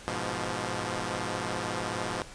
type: chord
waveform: 5% pulse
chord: F diminished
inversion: first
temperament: equal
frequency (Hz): 103.83 / 123.47 / 174.61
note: Ab2 / Cb3 / F3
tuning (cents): 0 / 0 / 0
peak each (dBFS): -24 / -24 / -24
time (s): 0.08-2.22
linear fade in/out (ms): 0
effects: pink hiss -47 dBFS RMS until 2.34 s + resampled to 22050 Hz